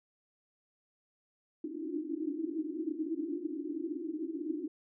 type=band-pass noise; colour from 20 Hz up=pink; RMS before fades=-37 dBFS; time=1.64-4.68 s; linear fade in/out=5 ms; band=290 to 340 Hz; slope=96 dB/octave; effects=none